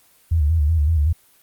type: tone with vibrato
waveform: sine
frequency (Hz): 77.7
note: D#2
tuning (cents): -2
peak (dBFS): -14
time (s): 0.31-1.13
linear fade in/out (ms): 10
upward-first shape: square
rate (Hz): 5.3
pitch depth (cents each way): 97
effects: white hiss -55 dBFS RMS until 1.42 s + Opus 24 kbps